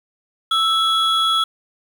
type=tone pair together; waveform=triangle; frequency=1318.5 / 3356 Hz; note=E6 / G#7; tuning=0 / +17 cents; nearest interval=octave + major third; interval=1617 cents; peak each=-16 dBFS; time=0.51-1.44 s; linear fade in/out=5 ms; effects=7-bit